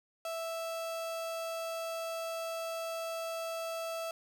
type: tone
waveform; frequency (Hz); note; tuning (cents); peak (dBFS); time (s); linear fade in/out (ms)
35% pulse; 659; E5; -1; -34; 0.25-4.11; 2
effects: none